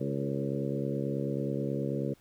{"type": "harmonic tone with a mistuned harmonic", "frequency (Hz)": 69.3, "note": "C#2", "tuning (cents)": 0, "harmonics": [2, 3, 4, 5, 6, 7, 8], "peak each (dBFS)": [-34, -36, -37, -38, -39, -39, -40], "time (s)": [0, 2.14], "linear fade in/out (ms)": 10, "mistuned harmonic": 7, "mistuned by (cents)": -21, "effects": ["pink hiss -64 dBFS RMS until 2.2 s"]}